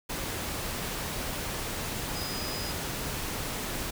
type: tone in noise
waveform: sine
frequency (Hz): 4978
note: D#8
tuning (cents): 0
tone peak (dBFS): -38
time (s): 2.15-2.72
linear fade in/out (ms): 10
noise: pink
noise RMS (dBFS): -34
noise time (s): 0.09-3.91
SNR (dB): -7
effects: none